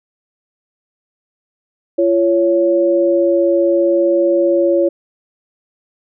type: tone pair together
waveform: sine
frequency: 342.7 / 558 Hz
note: F4 / C#5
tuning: -33 / +11 cents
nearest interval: minor sixth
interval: 844 cents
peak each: -13 dBFS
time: 1.98-4.89 s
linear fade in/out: 10 ms
effects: none